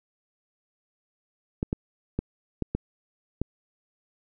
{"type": "clicks", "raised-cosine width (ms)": 3, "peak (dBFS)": -13, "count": 6, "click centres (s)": [1.629, 1.729, 2.19, 2.623, 2.75, 3.416], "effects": []}